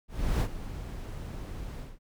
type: noise with ADSR envelope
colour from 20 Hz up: brown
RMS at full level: -24 dBFS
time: 0.08-1.99 s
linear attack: 330 ms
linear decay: 66 ms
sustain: -14 dB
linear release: 190 ms
effects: none